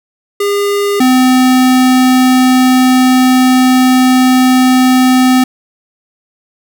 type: tone pair in turn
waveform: square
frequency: 405.2 / 255.9 Hz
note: G#4 / C4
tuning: -43 / -38 cents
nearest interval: minor sixth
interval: 795 cents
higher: first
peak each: -11 / -6 dBFS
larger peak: second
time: 0.4-1 / 1-5.44 s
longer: second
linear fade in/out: 5 ms
effects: none